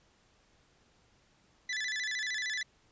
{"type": "tone with vibrato", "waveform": "sawtooth", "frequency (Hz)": 1857, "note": "A#6", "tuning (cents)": -7, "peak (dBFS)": -29, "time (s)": [1.69, 2.63], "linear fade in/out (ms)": 5, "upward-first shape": "square", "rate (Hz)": 13, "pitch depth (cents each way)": 120, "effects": ["pink hiss -67 dBFS RMS until 2.91 s", "resampled to 16000 Hz"]}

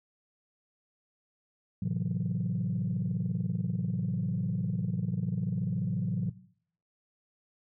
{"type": "chord", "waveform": "sine", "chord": "F# half-diminished seventh", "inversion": "first", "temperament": "equal", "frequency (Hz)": [110, 130.81, 164.81, 185], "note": ["A2", "C3", "E3", "F#3"], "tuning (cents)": [0, 0, 0, 0], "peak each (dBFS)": [-33, -34, -33, -31], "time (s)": [1.82, 6.3], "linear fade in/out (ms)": 5, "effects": ["noise-tail reverb RT60 0.6 s tail -17 dB re dry", "tanh soft clip ceiling -22 dBFS"]}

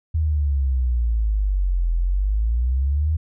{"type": "exponential two-way sweep", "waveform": "sine", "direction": "down then up", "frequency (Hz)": [80.7, 41.7, 80.7], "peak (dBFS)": -17, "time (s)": [0.14, 3.17], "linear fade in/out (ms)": 10, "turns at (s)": 1.93, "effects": []}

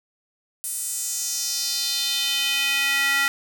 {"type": "tone with high-pass filter sweep", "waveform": "square", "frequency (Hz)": 277.2, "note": "C#4", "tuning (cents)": 0, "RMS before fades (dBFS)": -24, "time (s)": [0.64, 3.28], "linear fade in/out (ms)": 0, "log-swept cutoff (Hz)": [9500, 1700], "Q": 2.7, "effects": []}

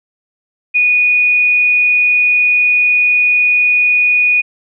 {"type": "tone", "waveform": "sine", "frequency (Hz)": 2466, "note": "D#7", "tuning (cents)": -16, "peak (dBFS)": -8, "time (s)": [0.74, 4.42], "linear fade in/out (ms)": 20, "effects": []}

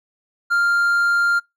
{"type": "tone", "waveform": "triangle", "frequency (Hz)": 1396.9, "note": "F6", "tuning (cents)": 0, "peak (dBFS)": -13, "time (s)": [0.5, 1.4], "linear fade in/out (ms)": 20, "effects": ["noise-tail reverb RT60 0.2 s tail -26 dB re dry"]}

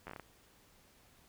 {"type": "slowing click train", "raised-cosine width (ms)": 0.5, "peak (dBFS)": -30, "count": 7, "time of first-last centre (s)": [0.07, 0.197], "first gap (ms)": 11, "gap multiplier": 1.26, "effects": ["pink hiss -65 dBFS RMS until 1.28 s"]}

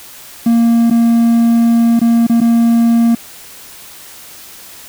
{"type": "tone with dropouts", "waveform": "triangle", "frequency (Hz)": 232.2, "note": "A#3", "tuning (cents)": -7, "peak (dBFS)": -5, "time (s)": [0.46, 3.15], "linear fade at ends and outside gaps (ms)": 5, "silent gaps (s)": [[0.901, 0.909], [1.994, 2.014], [2.268, 2.296], [2.405, 2.413]], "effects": ["white hiss -35 dBFS RMS until 4.88 s"]}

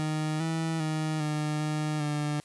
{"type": "tone with pitch steps", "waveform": "30% pulse", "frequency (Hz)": [154.6, 162.3, 155.9, 151.4, 152.5, 148.6], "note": ["D#3", "E3", "D#3", "D#3", "D#3", "D3"], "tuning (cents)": [-11, -27, 4, -47, -34, 21], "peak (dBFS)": -25, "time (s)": [0, 2.4], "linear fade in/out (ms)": 0, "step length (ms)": 400, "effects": ["white hiss -58 dBFS RMS until 2.44 s", "resampled to 24000 Hz"]}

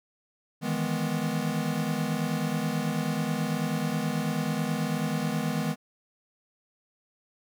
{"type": "chord", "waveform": "square", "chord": "E major seventh", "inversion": "third", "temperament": "equal", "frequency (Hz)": [155.56, 164.81, 207.7, 246.9], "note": ["D#3", "E3", "G#3", "B3"], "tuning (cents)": [0, 0, 0, 0], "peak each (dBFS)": -33, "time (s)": [0.61, 5.76], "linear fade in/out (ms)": 50, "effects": []}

